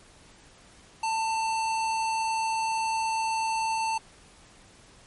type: tone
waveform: square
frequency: 892 Hz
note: A5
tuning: 23 cents sharp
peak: -26 dBFS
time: 1.03-3.98 s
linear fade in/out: 5 ms
effects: pink hiss -54 dBFS RMS until 5.06 s + MP3 48 kbps